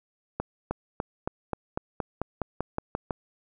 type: accelerating click train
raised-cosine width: 1 ms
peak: -14 dBFS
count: 13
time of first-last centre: 0.4-3.108 s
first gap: 310 ms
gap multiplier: 0.94
effects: none